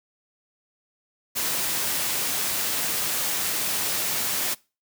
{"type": "noise", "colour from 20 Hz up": "white", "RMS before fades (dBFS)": -26, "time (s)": [1.35, 4.55], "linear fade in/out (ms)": 20, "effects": ["noise-tail reverb RT60 0.3 s tail -23 dB re dry", "high-pass 100 Hz 12 dB/octave"]}